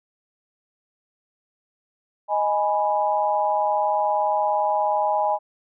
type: chord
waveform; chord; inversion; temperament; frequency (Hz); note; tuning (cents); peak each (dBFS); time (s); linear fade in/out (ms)
sine; G# minor; second; equal; 622.3 / 830.6 / 987.8; D#5 / G#5 / B5; 0 / 0 / 0; -24 / -21 / -26; 2.28-5.39; 50
effects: none